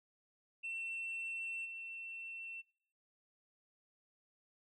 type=tone with level steps; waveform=sine; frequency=2697 Hz; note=E7; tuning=39 cents sharp; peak=-38 / -44 dBFS; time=0.63-2.62 s; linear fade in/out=20 ms; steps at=1.64 s; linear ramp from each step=20 ms; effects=noise-tail reverb RT60 0.6 s tail -22 dB re dry + tanh soft clip ceiling -37 dBFS